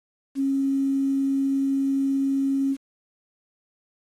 sine tone with quantisation, 272.8 Hz, C#4, 28 cents flat, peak -20 dBFS, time 0.35-2.77 s, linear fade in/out 50 ms, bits 8, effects AAC 32 kbps

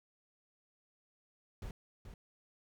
brown noise with echo, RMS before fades -43 dBFS, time 1.62-1.71 s, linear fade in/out 2 ms, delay 430 ms, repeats 1, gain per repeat -7 dB, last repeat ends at 2.14 s, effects none

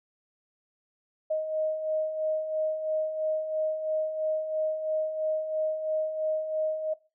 sine beating tone pair, 622.3 / 625.3 Hz, D#5 / D#5, 0 / +8 cents, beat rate 3 Hz, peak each -35 / -27 dBFS, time 1.3-6.94 s, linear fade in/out 10 ms, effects noise-tail reverb RT60 0.3 s tail -20 dB re dry

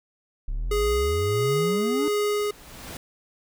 triangle exponential sweep, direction up, 32.54 to 308 Hz, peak -23 dBFS, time 0.48-2.08 s, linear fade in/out 0 ms
square tone with tremolo, 415.3 Hz, G#4, in tune, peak -22 dBFS, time 0.71-2.51 s, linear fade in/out 5 ms, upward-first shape sine, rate 1.5 Hz, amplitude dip 25%
pink noise with exponential growth, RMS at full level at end -36 dBFS, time 1.68-2.97 s, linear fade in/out 2 ms, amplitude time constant 280 ms
effects none

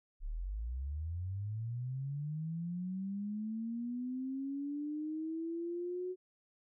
sine linear sweep, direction up, 32 to 369.9 Hz, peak -36 dBFS, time 0.2-6.16 s, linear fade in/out 50 ms, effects none

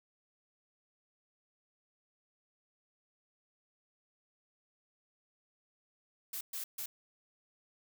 blue noise bursts at uneven times, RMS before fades -40 dBFS, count 3, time 6.33-6.41 / 6.53-6.64 / 6.78-6.86 s, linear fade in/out 5 ms, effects none

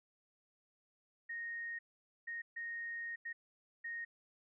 sine tone bursts at uneven times, 1860 Hz, A#6, 4 cents flat, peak -40 dBFS, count 5, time 1.29-1.79 / 2.27-2.42 / 2.56-3.16 / 3.25-3.33 / 3.84-4.05 s, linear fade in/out 10 ms, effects none

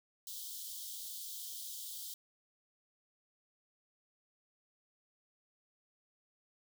white high-pass noise, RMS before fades -45 dBFS, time 0.27-2.14 s, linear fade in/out 2 ms, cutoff 3100 Hz, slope 96 dB/octave, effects none

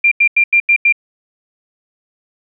sine tone bursts, 2383 Hz, D7, 25 cents sharp, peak -7 dBFS, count 6, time 0.04-0.925 s, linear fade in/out 5 ms, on 75 ms, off 87 ms, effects none

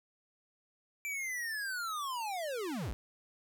square linear sweep, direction down, 2349 to 31 Hz, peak -36 dBFS, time 1.05-2.93 s, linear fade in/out 0 ms, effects none

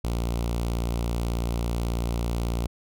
sawtooth tone with notch filter, 58.27 Hz, A#1, in tune, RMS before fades -27 dBFS, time 0.04-2.67 s, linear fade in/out 5 ms, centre 1700 Hz, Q 1.5, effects none

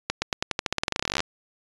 accelerating click train, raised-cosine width 0.2 ms, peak -6 dBFS, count 25, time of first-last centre 0.1-1.204 s, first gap 120 ms, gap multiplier 0.9, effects resampled to 22050 Hz

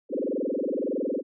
sine tone with frequency modulation, 397.7 Hz, G4, 25 cents sharp, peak -25 dBFS, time 0.09-1.23 s, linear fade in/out 50 ms, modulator 21.7 Hz, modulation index 6.9, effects none

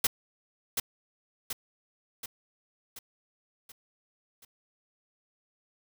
white noise with echo, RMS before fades -24 dBFS, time 0.04-0.07 s, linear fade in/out 5 ms, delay 730 ms, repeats 6, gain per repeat -5 dB, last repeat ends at 4.45 s, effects none

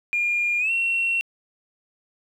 sine tone with pitch glide, 2413 to 2724 Hz, D7 to F7, +46 to -44 cents, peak -19 dBFS, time 0.13-1.21 s, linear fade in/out 0 ms, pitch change +210 cents, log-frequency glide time 0.59-0.71 s, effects tanh soft clip ceiling -15 dBFS + 9-bit

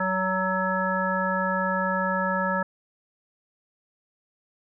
harmonic tone with a mistuned harmonic, 187.8 Hz, F#3, 26 cents sharp, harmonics 1 / 3 / 5 / 7 / 9, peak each -29 / -29 / -29 / -29 / -29 dBFS, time 0-2.63 s, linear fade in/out 5 ms, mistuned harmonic 5, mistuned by -21 cents, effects none

